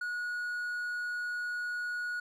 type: tone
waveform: triangle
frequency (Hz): 1455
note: F#6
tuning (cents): -29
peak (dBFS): -31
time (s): 0.01-2.2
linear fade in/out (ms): 5
effects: none